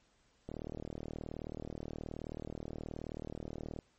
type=click train; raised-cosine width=2 ms; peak=-28 dBFS; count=129; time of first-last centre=0.49-3.789 s; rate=38.8 Hz; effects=pink hiss -71 dBFS RMS until 3.98 s + MP3 32 kbps